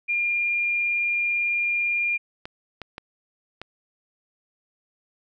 sine tone, 2406 Hz, D7, 41 cents sharp, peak -21 dBFS, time 0.08-2.18 s, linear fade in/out 20 ms
clicks, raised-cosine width 0.3 ms, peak -19 dBFS, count 4, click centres 2.455 / 2.817 / 2.981 / 3.616 s
effects none

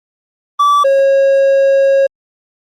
triangle tone pair in turn, 1157 / 546 Hz, D6 / C#5, -26 / -26 cents, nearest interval octave + minor second, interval 1300 cents, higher first, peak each -5 dBFS, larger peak neither, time 0.59-0.84 / 0.84-2.07 s, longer second, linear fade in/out 10 ms, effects Opus 24 kbps

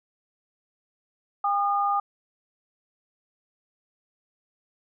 sine tone pair together, 804.7 / 1219 Hz, G5 / D#6, +45 / -36 cents, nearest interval perfect fifth, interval 719 cents, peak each -24 dBFS, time 1.44-2 s, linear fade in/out 5 ms, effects none

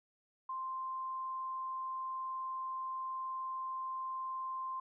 sine tone, 1046.5 Hz, C6, in tune, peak -37 dBFS, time 0.49-4.8 s, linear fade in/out 5 ms, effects none

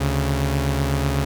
sawtooth tone pair together, 72.9 / 137.8 Hz, D2 / C#3, -12 / -10 cents, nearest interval major seventh, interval 1102 cents, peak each -18 / -18 dBFS, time 0-1.25 s, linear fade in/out 10 ms, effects none

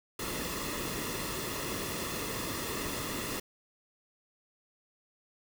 pink noise with comb filter, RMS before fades -36 dBFS, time 0.19-3.4 s, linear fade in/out 5 ms, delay 1.3 ms, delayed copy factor -0.6, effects none

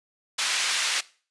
pink band-pass noise, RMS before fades -26 dBFS, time 0.38-1.01 s, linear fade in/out 10 ms, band 1900 to 7100 Hz, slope 12 dB/octave, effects noise-tail reverb RT60 0.4 s tail -20 dB re dry + resampled to 24000 Hz

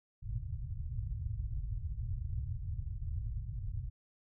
white low-pass noise, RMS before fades -38 dBFS, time 0.22-3.9 s, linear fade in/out 20 ms, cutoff 120 Hz, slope 48 dB/octave, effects none

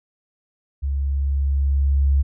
sine tone with level ramp, 69.3 Hz, C#2, in tune, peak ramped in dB -20 to -13 dBFS, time 0.82-2.23 s, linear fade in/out 20 ms, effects none

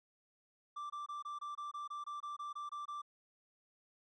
triangle tone bursts, 1174.7 Hz, D6, in tune, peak -39 dBFS, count 14, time 0.76-3.019 s, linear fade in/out 10 ms, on 140 ms, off 23 ms, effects resampled to 22050 Hz

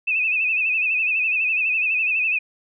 sine tone with vibrato, 2568 Hz, E7, 46 cents flat, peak -18 dBFS, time 0.07-2.39 s, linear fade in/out 10 ms, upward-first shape sine, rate 12 Hz, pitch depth 77 cents each way, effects none

